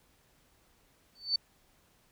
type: tone with exponential growth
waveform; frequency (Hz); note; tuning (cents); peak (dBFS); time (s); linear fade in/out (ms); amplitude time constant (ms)
sine; 4522; C#8; +34; -22; 1.15-1.36; 5; 44
effects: pink hiss -67 dBFS RMS until 2.11 s